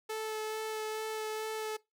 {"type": "tone with vibrato", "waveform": "sawtooth", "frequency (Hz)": 435.4, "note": "A4", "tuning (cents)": -18, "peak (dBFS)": -31, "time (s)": [0.09, 1.77], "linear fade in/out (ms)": 10, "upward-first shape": "sine", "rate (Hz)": 2.3, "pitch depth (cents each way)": 11, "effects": ["noise-tail reverb RT60 0.2 s tail -21 dB re dry"]}